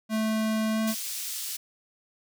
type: tone with pitch glide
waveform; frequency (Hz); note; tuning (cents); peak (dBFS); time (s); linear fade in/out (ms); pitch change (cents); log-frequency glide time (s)
square; 218.8 to 220.4; A3 to A3; -9 to +3; -25; 0.09-0.95; 50; +12; 0.73-0.8
type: high-pass noise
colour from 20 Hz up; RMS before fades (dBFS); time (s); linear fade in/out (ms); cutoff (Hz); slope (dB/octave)
pink; -34; 0.87-1.57; 10; 4700; 12
effects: none